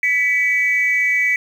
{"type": "tone pair together", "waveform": "sine", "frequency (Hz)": [1976.4, 2279], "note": ["B6", "C#7"], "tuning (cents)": [1, 47], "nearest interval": "major second", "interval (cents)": 246, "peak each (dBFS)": -16, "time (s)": [0.03, 1.36], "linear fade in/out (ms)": 2, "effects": ["tanh soft clip ceiling -8 dBFS", "7-bit"]}